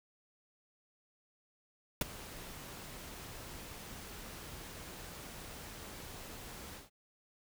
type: noise with ADSR envelope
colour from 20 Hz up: pink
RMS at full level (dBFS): -29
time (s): 2.01-6.9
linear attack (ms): 3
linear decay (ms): 16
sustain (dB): -19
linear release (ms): 150
effects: none